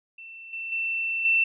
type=tone with level steps; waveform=sine; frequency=2684 Hz; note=E7; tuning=31 cents sharp; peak=-40 / -31 / -25 / -18 dBFS; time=0.18-1.44 s; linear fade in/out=5 ms; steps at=0.53 / 0.72 / 1.25 s; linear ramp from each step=2 ms; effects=none